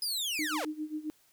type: linear sweep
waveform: sawtooth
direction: down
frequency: 5070 to 392 Hz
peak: -28 dBFS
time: 0.02-0.65 s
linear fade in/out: 2 ms
type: tone with tremolo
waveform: sine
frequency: 306.8 Hz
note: D#4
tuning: 24 cents flat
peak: -31 dBFS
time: 0.39-1.1 s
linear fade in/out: 0 ms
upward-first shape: sine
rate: 7.5 Hz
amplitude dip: 85%
effects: white hiss -66 dBFS RMS until 1.32 s